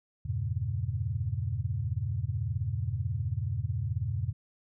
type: chord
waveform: sine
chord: E diminished seventh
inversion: none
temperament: equal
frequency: 82.41 / 98 / 116.54 / 138.59 Hz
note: E2 / G2 / Bb2 / Db3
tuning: 0 / 0 / 0 / 0 cents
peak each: -36 / -33 / -33 / -37 dBFS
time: 0.25-4.33 s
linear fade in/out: 10 ms
effects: none